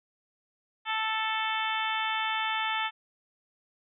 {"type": "harmonic tone", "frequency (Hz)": 440, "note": "A4", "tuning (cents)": 0, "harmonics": [2, 3, 4, 5, 6, 7, 8], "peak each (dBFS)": [-32, -34, -35, -36, -37, -37, -38], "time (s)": [0.85, 2.91], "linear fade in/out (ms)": 50, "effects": []}